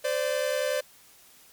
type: tone pair together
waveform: 45% pulse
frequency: 516.7 / 587.3 Hz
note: C5 / D5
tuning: -22 / 0 cents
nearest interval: major second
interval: 222 cents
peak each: -28 dBFS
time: 0.04-0.81 s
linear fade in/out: 10 ms
effects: white hiss -55 dBFS RMS until 1.52 s + MP3 96 kbps